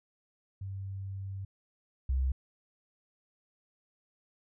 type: tone pair in turn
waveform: sine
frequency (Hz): 97.1 / 65.45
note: G2 / C2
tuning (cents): -16 / +1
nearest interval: perfect fifth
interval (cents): 683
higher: first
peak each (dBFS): -36 / -26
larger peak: second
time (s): 0.61-1.45 / 2.09-2.32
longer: first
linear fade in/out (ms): 5
effects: none